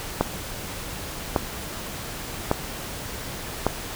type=click train; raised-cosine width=1 ms; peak=-4 dBFS; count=4; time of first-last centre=0.21-3.666 s; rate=0.868 Hz; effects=pink hiss -34 dBFS RMS until 3.95 s